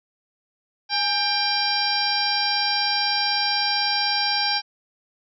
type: harmonic tone with a mistuned harmonic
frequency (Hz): 792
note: G5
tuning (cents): +18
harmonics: 1 / 2 / 3 / 4 / 5 / 6 / 7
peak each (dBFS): -26 / -29 / -30 / -31 / -30 / -25 / -27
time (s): 0.89-4.62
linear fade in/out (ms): 50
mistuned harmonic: 1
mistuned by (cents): +74
effects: none